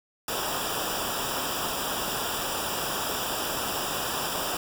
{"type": "noise with comb filter", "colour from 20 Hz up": "pink", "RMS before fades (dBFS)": -30, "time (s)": [0.28, 4.57], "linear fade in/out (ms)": 2, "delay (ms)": 0.47, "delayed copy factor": -0.85, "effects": []}